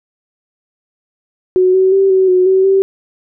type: tone with pitch steps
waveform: sine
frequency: 369 / 377.3 / 388.5 / 378.1 / 366.6 / 379.5 / 387.1 Hz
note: F#4 / F#4 / G4 / F#4 / F#4 / F#4 / G4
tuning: -5 / +34 / -16 / +38 / -16 / +44 / -22 cents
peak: -7 dBFS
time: 1.56-2.82 s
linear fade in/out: 0 ms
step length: 180 ms
effects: none